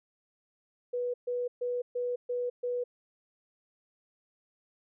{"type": "tone bursts", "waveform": "sine", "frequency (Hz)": 490, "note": "B4", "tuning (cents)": -14, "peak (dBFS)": -29, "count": 6, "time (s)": [0.93, 2.84], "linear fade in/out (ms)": 10, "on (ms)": 210, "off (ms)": 130, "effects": []}